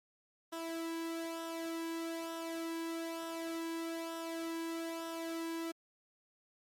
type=tone with flanger; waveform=sawtooth; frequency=330 Hz; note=E4; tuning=2 cents sharp; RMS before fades=-40 dBFS; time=0.52-5.72 s; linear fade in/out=10 ms; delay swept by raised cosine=0.44 to 1.44 ms; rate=1.1 Hz; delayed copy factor=-0.6; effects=MP3 64 kbps